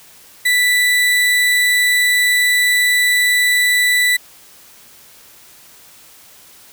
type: tone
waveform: 35% pulse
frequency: 1975.5 Hz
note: B6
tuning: in tune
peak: -10 dBFS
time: 0.45-4.17 s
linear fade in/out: 10 ms
effects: white hiss -44 dBFS RMS until 6.72 s